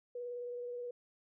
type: tone with vibrato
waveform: sine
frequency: 486.3 Hz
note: B4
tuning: 27 cents flat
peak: -39 dBFS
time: 0.15-0.91 s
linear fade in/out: 5 ms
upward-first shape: sine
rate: 19 Hz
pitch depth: 18 cents each way
effects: none